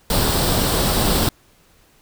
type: noise with comb filter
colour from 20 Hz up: pink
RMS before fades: -18 dBFS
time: 0.1-1.29 s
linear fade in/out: 2 ms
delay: 0.23 ms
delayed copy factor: +0.5
effects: pink hiss -55 dBFS RMS until 2.01 s